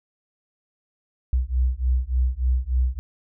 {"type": "beating tone pair", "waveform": "sine", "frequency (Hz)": [61.4, 64.8], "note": ["B1", "C2"], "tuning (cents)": [-9, -16], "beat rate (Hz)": 3.4, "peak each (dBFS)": -22, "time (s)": [1.33, 2.99], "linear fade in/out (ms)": 0, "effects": []}